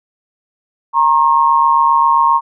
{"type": "tone pair together", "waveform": "sine", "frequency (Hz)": [932.3, 1079.8], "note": ["A#5", "C#6"], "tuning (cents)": [0, -46], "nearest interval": "minor third", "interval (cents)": 254, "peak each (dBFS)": -11, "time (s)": [0.93, 2.41], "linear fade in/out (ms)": 50, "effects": []}